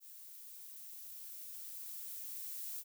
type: noise with level ramp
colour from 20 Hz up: violet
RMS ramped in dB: -54 to -43 dBFS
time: 0-2.84 s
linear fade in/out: 50 ms
effects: none